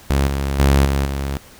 sawtooth tone with level steps, 69 Hz, C#2, 7 cents flat, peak -10 / -15 / -7 / -12 / -17 dBFS, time 0.1-1.37 s, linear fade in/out 0 ms, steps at 0.27 / 0.59 / 0.85 / 1.05 s, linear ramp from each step 2 ms, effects pink hiss -44 dBFS RMS until 1.59 s

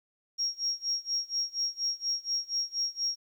sine tone with tremolo, 5588 Hz, F8, in tune, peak -25 dBFS, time 0.38-3.16 s, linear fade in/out 20 ms, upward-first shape sine, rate 4.2 Hz, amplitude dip 95%, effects tanh soft clip ceiling -21 dBFS + 11-bit

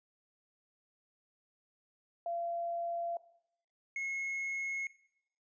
sine / triangle tone pair in turn, 684 / 2172 Hz, F5 / C#7, -36 / -36 cents, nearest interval octave + minor sixth, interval 2000 cents, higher second, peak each -34 / -33 dBFS, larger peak second, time 2.26-3.17 / 3.96-4.87 s, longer neither, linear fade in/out 2 ms, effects noise-tail reverb RT60 0.7 s tail -17 dB re dry + resampled to 16000 Hz

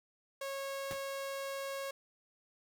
sawtooth tone, 548 Hz, C#5, 20 cents flat, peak -34 dBFS, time 0.41-1.91 s, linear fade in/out 5 ms
pink noise with exponential decay, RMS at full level -40 dBFS, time 0.91-1.02 s, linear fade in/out 0 ms, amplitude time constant 22 ms
effects none

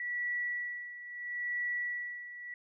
sine tone with tremolo, 1946 Hz, B6, 26 cents flat, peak -31 dBFS, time 0-2.54 s, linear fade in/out 2 ms, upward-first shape sine, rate 0.75 Hz, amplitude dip 75%, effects none

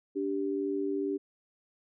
sine tone pair together, 289.9 / 392 Hz, D4 / G4, -22 / 0 cents, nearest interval perfect fourth, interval 522 cents, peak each -32 / -31 dBFS, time 0.15-1.18 s, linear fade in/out 20 ms, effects none

